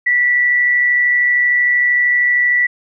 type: tone with amplitude modulation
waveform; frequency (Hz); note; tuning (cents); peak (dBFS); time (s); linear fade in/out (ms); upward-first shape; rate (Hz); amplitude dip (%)
sine; 1958; B6; -15; -9; 0.06-2.67; 10; sine; 133; 35
effects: none